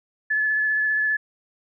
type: tone with vibrato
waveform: sine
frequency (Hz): 1723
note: A6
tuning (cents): -37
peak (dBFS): -19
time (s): 0.3-1.17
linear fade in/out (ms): 10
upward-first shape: triangle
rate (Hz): 15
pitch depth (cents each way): 17
effects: none